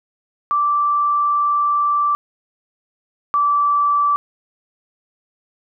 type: tone pair in turn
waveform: sine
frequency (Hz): 1169 / 1160.9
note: D6 / D6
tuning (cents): -8 / -20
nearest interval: unison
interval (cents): 12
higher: first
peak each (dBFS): -14 / -13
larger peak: second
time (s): 0.51-2.15 / 3.34-4.16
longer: first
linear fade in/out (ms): 0
effects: none